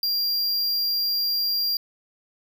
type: tone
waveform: square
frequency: 4767 Hz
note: D8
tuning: 25 cents sharp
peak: -22 dBFS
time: 0.03-1.77 s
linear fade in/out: 2 ms
effects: none